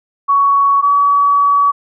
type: tone pair in turn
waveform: sine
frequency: 1119 / 1137.2 Hz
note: C#6 / C#6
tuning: +16 / +44 cents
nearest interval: unison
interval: 28 cents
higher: second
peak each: -8 dBFS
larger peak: neither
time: 0.28-0.82 / 0.82-1.72 s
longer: second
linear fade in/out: 20 ms
effects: none